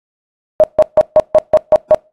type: tone bursts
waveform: sine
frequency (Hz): 620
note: D#5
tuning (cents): -6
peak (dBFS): -3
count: 8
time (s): 0.6-1.946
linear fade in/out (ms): 0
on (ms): 37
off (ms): 150
effects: noise-tail reverb RT60 0.3 s tail -24 dB re dry + AAC 32 kbps